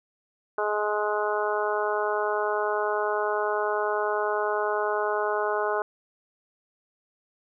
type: harmonic tone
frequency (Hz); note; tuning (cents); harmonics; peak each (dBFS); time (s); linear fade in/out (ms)
210; G#3; +19; 2 / 3 / 4 / 5 / 6 / 7; -28 / -30 / -31 / -32 / -33 / -33; 0.58-5.82; 2
effects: none